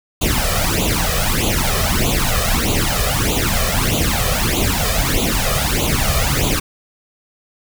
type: noise with flanger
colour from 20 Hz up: pink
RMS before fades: -17 dBFS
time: 0.21-6.6 s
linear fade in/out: 10 ms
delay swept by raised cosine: 0.28 to 1.68 ms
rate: 1.6 Hz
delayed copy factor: +0.85
effects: none